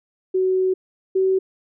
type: tone pair in turn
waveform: sine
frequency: 374.1 / 379.5 Hz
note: F#4 / F#4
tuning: +19 / +44 cents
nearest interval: unison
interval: 25 cents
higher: second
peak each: -16 / -15 dBFS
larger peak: second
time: 0.34-0.74 / 1.15-1.39 s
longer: first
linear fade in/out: 10 ms
effects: none